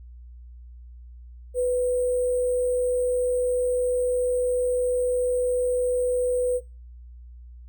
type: tone with sample-and-hold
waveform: sine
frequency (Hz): 497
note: B4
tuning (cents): +11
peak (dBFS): -20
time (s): 1.54-6.61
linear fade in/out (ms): 50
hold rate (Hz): 8820
effects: noise-tail reverb RT60 0.3 s tail -24 dB re dry + added 60 Hz sine -41 dBFS peak until 7.68 s